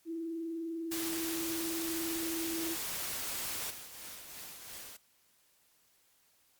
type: tone with vibrato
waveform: sine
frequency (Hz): 329.6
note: E4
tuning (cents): 0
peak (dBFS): -35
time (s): 0.05-2.77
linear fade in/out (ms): 50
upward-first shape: sine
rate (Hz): 20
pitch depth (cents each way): 41
type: noise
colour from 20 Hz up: white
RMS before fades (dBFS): -38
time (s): 0.91-3.71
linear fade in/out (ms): 10
type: noise with tremolo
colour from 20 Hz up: white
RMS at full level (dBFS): -45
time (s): 2.61-4.97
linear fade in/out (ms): 10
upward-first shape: triangle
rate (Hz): 2.9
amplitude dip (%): 45
effects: white hiss -69 dBFS RMS until 6.59 s + MP3 96 kbps